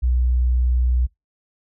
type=tone; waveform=sine; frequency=61.74 Hz; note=B1; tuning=in tune; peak=-15 dBFS; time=0.02-1.07 s; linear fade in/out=20 ms; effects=noise-tail reverb RT60 0.2 s tail -26 dB re dry